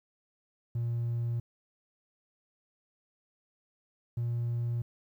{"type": "tone pair in turn", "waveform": "triangle", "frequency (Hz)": [118, 118.66], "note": ["A#2", "A#2"], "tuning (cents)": [22, 31], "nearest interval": "unison", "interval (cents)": 9, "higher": "second", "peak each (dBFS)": -26, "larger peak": "neither", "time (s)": [[0.75, 1.4], [4.17, 4.82]], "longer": "neither", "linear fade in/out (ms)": 5, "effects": ["tanh soft clip ceiling -24 dBFS", "11-bit"]}